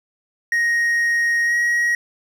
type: tone with pitch glide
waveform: triangle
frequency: 1873 to 1898 Hz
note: A#6 to A#6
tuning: +8 to +31 cents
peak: -14 dBFS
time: 0.52-1.95 s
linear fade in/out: 2 ms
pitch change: +23 cents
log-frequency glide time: 1.45-1.54 s
effects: none